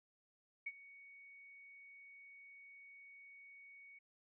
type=tone with ADSR envelope; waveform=sine; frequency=2232 Hz; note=C#7; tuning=11 cents sharp; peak=-38 dBFS; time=0.66-3.99 s; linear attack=9 ms; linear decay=43 ms; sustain=-18 dB; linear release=9 ms; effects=none